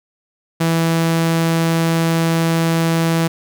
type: tone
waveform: sawtooth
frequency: 164.81 Hz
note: E3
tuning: in tune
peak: -10 dBFS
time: 0.6-3.28 s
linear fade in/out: 10 ms
effects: none